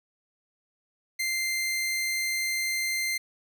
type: tone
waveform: sawtooth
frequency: 2088 Hz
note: C7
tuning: 4 cents flat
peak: -23 dBFS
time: 1.19-3.18 s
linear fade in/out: 10 ms
effects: none